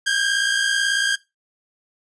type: tone pair together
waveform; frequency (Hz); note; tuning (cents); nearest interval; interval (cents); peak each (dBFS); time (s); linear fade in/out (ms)
sawtooth; 1568.8 / 1627; G6 / G#6; +1 / -36; minor second; 63; -19 / -16; 0.06-1.16; 10
effects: noise-tail reverb RT60 0.2 s tail -18 dB re dry + resampled to 22050 Hz